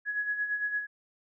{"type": "tone with tremolo", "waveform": "sine", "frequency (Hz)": 1678, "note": "G#6", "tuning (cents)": 17, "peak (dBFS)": -26, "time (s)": [0.05, 0.87], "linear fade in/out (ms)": 50, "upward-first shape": "sine", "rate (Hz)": 8.8, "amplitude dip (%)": 60, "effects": []}